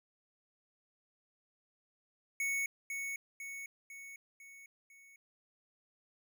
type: tone with echo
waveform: square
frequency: 2217 Hz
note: C#7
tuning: in tune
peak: -33 dBFS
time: 2.4-2.66 s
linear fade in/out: 2 ms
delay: 500 ms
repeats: 5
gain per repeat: -5 dB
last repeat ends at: 5.16 s
effects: none